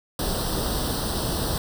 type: noise with comb filter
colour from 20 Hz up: pink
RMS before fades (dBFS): -26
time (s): 0.19-1.58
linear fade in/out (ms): 2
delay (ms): 0.22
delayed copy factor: +0.85
effects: none